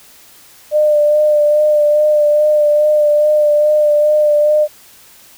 sine tone with vibrato, 599 Hz, D5, 34 cents sharp, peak -8 dBFS, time 0.71-4.68 s, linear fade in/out 50 ms, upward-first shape sine, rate 2.4 Hz, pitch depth 21 cents each way, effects white hiss -43 dBFS RMS until 5.37 s

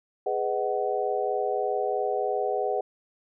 sine chord, G# minor seventh, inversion none, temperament just, 415.3 / 498.4 / 623 / 747.5 Hz, G#4 / B4 / D#5 / F#5, 0 / +16 / +2 / +17 cents, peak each -29 / -30 / -32 / -29 dBFS, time 0.26-2.81 s, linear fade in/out 5 ms, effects none

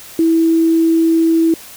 sine tone, 327.5 Hz, E4, 11 cents flat, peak -9 dBFS, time 0.19-1.54 s, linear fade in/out 2 ms, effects white hiss -36 dBFS RMS until 1.76 s

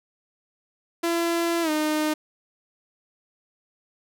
sawtooth tone with pitch glide, 338.1 to 306.5 Hz, E4 to D#4, +44 to -26 cents, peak -18 dBFS, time 1.03-2.14 s, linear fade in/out 10 ms, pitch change -170 cents, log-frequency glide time 1.62-1.7 s, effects none

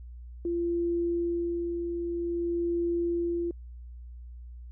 sine tone with tremolo, 342.7 Hz, F4, 33 cents flat, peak -25 dBFS, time 0.45-3.51 s, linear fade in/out 2 ms, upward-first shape sine, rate 0.51 Hz, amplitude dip 40%, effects added 60 Hz sine -41 dBFS peak until 4.71 s

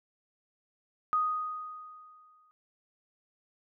sine tone with exponential decay, 1244.5 Hz, D#6, in tune, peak -23 dBFS, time 1.13-2.51 s, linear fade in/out 0 ms, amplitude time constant 300 ms, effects none

